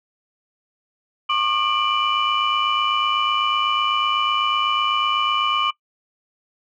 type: tone cluster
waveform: sine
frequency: 1094 / 1202 / 2364 / 2970 Hz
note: C#6 / D6 / D7 / F#7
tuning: -23 / +40 / +11 / +6 cents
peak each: -23 / -21 / -26 / -23 dBFS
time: 1.29-5.71 s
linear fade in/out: 10 ms
effects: noise-tail reverb RT60 0.1 s tail -22 dB re dry + tanh soft clip ceiling -9 dBFS